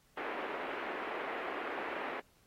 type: band-pass noise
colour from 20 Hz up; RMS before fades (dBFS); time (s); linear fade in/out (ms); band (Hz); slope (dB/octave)
pink; -40; 0.17-2.2; 5; 330 to 2300; 24
effects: pink hiss -69 dBFS RMS until 2.46 s + AAC 48 kbps